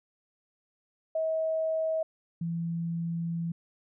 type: tone pair in turn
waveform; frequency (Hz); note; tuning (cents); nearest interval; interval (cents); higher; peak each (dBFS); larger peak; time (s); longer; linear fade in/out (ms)
sine; 640 / 167.86; D#5 / E3; +49 / +32; octave + major seventh; 2317; first; -26 / -29; first; 1.15-2.03 / 2.41-3.52; second; 5
effects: none